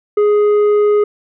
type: tone with tanh clipping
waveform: sine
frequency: 416.2 Hz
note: G#4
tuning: 4 cents sharp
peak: -10 dBFS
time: 0.17-1.04 s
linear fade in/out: 5 ms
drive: 6 dB
effects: none